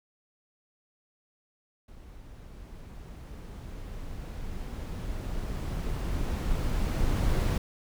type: noise with level ramp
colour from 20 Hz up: brown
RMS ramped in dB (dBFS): -48 to -24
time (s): 1.88-7.58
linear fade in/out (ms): 5
effects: none